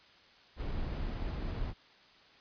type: noise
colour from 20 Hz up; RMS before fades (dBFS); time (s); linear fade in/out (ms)
brown; -36; 0.56-1.74; 50
effects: white hiss -60 dBFS RMS until 2.4 s + resampled to 11025 Hz